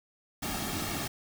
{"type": "noise with comb filter", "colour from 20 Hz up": "pink", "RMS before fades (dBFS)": -34, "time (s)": [0.42, 1.08], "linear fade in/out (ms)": 10, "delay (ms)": 2, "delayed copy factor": -0.6, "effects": []}